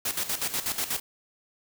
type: noise with tremolo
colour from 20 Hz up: white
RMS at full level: -28 dBFS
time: 0.05-1 s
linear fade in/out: 5 ms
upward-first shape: square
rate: 8.2 Hz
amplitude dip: 70%
effects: none